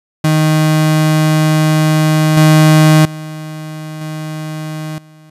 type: tone with level steps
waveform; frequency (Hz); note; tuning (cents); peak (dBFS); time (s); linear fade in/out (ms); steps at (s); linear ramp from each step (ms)
35% pulse; 155.56; D#3; 0; -7 / -3 / -22 / -19 / -37; 0.24-5.3; 5; 2.37 / 3.05 / 4.01 / 4.98; 2
effects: resampled to 32000 Hz